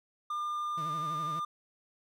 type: tone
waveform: triangle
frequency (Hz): 1202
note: D6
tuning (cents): +40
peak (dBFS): -30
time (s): 0.3-1.45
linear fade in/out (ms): 5
type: tone with vibrato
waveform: 40% pulse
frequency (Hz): 156.9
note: D#3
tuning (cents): +15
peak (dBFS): -40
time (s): 0.77-1.4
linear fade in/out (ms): 10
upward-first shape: triangle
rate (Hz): 12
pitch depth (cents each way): 120
effects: none